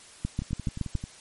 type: two click trains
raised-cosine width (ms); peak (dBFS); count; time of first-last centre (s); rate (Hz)
5; -22 / -15; 8 / 6; 0.42-1.039 / 0.25-0.953; 11.3 / 7.11
effects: white hiss -50 dBFS RMS until 1.2 s + MP3 48 kbps